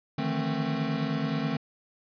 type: tone cluster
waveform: square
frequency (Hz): 149.8 / 159.2 / 173.3 / 220.5 / 265.5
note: D3 / D#3 / F3 / A3 / C4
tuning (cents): +35 / +40 / -13 / +4 / +25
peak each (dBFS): -34 / -34 / -40 / -33 / -33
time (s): 0.18-1.57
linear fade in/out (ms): 5
effects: resampled to 11025 Hz